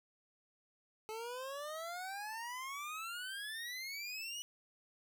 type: exponential sweep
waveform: 25% pulse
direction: up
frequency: 430 to 2960 Hz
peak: -38 dBFS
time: 1.09-4.42 s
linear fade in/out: 0 ms
effects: none